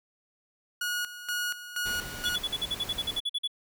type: tone with tremolo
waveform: sawtooth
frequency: 1449 Hz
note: F#6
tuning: 37 cents flat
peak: -25 dBFS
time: 0.81-2.36 s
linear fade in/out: 5 ms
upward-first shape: square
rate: 2.1 Hz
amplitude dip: 75%
type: noise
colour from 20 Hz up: pink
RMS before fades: -41 dBFS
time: 1.85-3.2 s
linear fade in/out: 10 ms
type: tone bursts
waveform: triangle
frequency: 3415 Hz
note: G#7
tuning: 48 cents sharp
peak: -25 dBFS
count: 14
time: 2.25-3.477 s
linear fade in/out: 10 ms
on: 44 ms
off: 47 ms
effects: none